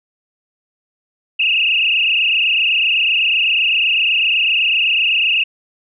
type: tone with frequency modulation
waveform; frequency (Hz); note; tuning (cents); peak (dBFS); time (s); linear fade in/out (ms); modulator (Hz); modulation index
sine; 2700; E7; +41; -12; 1.39-5.44; 10; 27.9; 6.1
effects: none